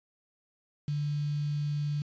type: tone with quantisation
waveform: sine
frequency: 146.83 Hz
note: D3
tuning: in tune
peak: -28 dBFS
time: 0.88-2.02 s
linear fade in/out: 2 ms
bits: 8
effects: resampled to 16000 Hz